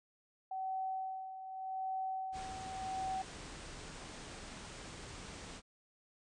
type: tone with tremolo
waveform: sine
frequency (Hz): 760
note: F#5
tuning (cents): +46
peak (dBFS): -35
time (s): 0.51-3.22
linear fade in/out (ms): 5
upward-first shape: sine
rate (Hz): 0.85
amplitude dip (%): 65
type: low-pass noise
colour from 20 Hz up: pink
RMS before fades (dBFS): -49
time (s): 2.32-5.62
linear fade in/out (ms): 50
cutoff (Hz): 9200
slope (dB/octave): 96
effects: none